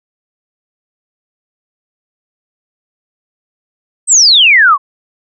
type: exponential sweep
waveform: sine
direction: down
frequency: 8510 to 1061 Hz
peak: -3 dBFS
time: 4.07-4.78 s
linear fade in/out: 50 ms
effects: none